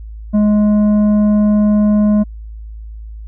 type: tone with tanh clipping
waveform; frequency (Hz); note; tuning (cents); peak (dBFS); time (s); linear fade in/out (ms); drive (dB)
triangle; 209.5; G#3; +15; -10; 0.33-2.24; 20; 12
effects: added 54 Hz sine -27 dBFS peak until 3.27 s